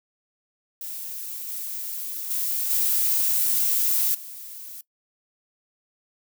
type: noise with level steps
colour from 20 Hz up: violet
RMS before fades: -34 / -32 / -26 / -22 / -39 dBFS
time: 0.81-4.81 s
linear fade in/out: 2 ms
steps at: 1.48 / 2.3 / 2.7 / 4.14 s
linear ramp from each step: 10 ms
effects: noise-tail reverb RT60 0.1 s tail -20 dB re dry